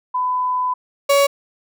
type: tone pair in turn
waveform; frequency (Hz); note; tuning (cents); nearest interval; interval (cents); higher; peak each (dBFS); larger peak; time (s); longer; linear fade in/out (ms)
sine / 35% pulse; 1003 / 561.5; B5 / C#5; +26 / +22; minor seventh; 1004; first; -17 / -10; second; 0.14-0.74 / 1.09-1.27; first; 10
effects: none